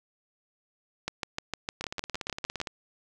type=two click trains; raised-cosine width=0.2 ms; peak=-17 / -13 dBFS; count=16 / 11; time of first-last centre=1.81-2.672 / 1.08-2.602 s; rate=17.4 / 6.57 Hz; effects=none